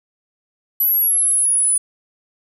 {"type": "linear sweep", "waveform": "sine", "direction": "down", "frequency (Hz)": [11840, 9870], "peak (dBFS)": -12, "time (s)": [0.8, 1.78], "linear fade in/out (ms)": 5, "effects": ["tanh soft clip ceiling -10 dBFS", "8-bit"]}